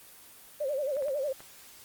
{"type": "tone with vibrato", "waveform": "sine", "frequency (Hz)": 561, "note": "C#5", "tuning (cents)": 21, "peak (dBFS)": -28, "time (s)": [0.6, 1.33], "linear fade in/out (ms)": 10, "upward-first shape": "sine", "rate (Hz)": 11, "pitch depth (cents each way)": 130}
{"type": "clicks", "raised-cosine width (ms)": 0.5, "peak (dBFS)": -32, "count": 4, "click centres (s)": [0.968, 1.024, 1.083, 1.405]}
{"effects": ["white hiss -52 dBFS RMS until 1.84 s", "Opus 24 kbps"]}